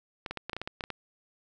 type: clicks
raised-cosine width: 0.3 ms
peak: -19 dBFS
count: 11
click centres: 0.262 / 0.31 / 0.373 / 0.496 / 0.532 / 0.566 / 0.616 / 0.675 / 0.808 / 0.839 / 0.903 s
effects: none